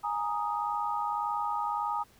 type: chord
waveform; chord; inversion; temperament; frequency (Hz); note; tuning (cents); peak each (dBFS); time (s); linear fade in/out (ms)
sine; Ab suspended second; none; equal; 830.6 / 932.3 / 1244.5; Ab5 / Bb5 / Eb6; 0 / 0 / 0; -33; 0.03-2.04; 20
effects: pink hiss -61 dBFS RMS until 2.19 s